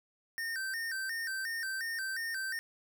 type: tone with vibrato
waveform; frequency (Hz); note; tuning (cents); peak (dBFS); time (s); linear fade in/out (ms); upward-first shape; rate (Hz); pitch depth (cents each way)
square; 1687; G#6; +27; -35; 0.38-2.59; 0; square; 2.8; 140
effects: 11-bit